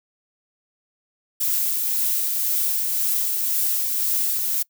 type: noise with tremolo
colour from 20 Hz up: violet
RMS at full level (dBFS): -21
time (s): 1.4-4.63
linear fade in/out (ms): 10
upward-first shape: triangle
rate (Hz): 1.9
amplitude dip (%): 30
effects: noise-tail reverb RT60 0.1 s tail -23 dB re dry